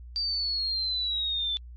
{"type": "linear sweep", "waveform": "sine", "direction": "down", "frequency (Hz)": [4678, 3500], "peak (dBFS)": -26, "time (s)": [0.16, 1.57], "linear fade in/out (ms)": 0, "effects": ["added 60 Hz sine -41 dBFS peak until 1.76 s", "MP3 32 kbps"]}